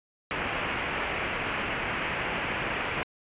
white low-pass noise, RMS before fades -31 dBFS, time 0.31-3.03 s, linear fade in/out 0 ms, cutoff 2800 Hz, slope 48 dB/octave, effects resampled to 8000 Hz

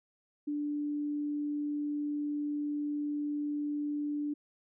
sine tone, 293.7 Hz, D4, in tune, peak -31 dBFS, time 0.47-4.34 s, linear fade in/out 10 ms, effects none

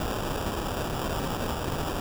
pink noise with sample-and-hold, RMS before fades -30 dBFS, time 0-2 s, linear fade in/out 2 ms, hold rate 2100 Hz, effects none

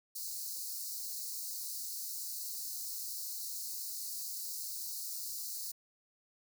white high-pass noise, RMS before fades -41 dBFS, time 0.15-5.72 s, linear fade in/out 10 ms, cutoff 4100 Hz, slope 96 dB/octave, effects none

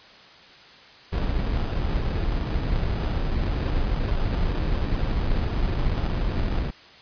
brown noise with sample-and-hold, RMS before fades -24 dBFS, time 1.12-6.71 s, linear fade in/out 10 ms, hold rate 2100 Hz, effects white hiss -48 dBFS RMS until 7.01 s + resampled to 11025 Hz

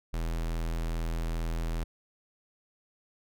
square tone, 41.2 Hz, E1, in tune, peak -30 dBFS, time 0.13-1.84 s, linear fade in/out 10 ms, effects none

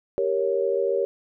sine chord, G diminished, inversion none, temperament equal, 392 / 466.2 / 554.4 Hz, G4 / Bb4 / Db5, 0 / 0 / 0 cents, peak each -25 dBFS, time 0.18-1.05 s, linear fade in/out 0 ms, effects none

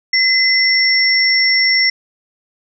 sine tone pair together, 2038 / 5451 Hz, C7 / F8, -46 / -43 cents, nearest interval octave + perfect fourth, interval 1703 cents, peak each -13 dBFS, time 0.13-1.9 s, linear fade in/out 5 ms, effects none

